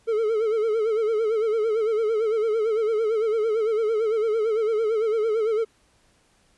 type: tone with vibrato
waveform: triangle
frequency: 440 Hz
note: A4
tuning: in tune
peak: -18 dBFS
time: 0.07-5.65 s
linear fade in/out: 20 ms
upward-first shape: sine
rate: 8.9 Hz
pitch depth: 83 cents each way
effects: pink hiss -62 dBFS RMS until 6.57 s + resampled to 24000 Hz